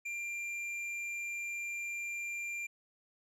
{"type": "tone with hard clipping", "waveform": "triangle", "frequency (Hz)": 2381, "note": "D7", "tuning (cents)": 23, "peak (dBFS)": -38, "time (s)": [0.05, 2.67], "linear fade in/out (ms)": 10, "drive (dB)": 10, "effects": []}